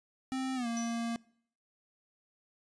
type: tone with pitch glide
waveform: square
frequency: 262.1 to 232.2 Hz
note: C4 to A#3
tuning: +3 to -7 cents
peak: -33 dBFS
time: 0.32-1.16 s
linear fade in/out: 0 ms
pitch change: -210 cents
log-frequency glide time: 0.55-0.67 s
type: tone with exponential decay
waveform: sine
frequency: 5920 Hz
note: F#8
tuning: in tune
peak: -37 dBFS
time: 0.77-1.14 s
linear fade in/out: 0 ms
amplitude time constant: 79 ms
effects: noise-tail reverb RT60 0.6 s tail -23 dB re dry + resampled to 22050 Hz